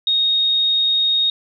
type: tone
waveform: sine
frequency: 3729 Hz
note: A#7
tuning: in tune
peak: -14 dBFS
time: 0.07-1.3 s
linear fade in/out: 2 ms
effects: none